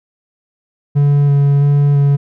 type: tone with vibrato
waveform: triangle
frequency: 142.5 Hz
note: C#3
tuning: 48 cents sharp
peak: -6 dBFS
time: 0.95-2.17 s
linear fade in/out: 20 ms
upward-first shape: square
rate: 1.5 Hz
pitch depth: 11 cents each way
effects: none